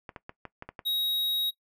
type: clicks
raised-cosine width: 0.5 ms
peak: -24 dBFS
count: 7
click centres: 0.092 / 0.162 / 0.294 / 0.453 / 0.624 / 0.69 / 0.792 s
type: tone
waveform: square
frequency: 3800 Hz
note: A#7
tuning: 33 cents sharp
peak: -27 dBFS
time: 0.85-1.51 s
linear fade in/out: 20 ms
effects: noise-tail reverb RT60 0.1 s tail -18 dB re dry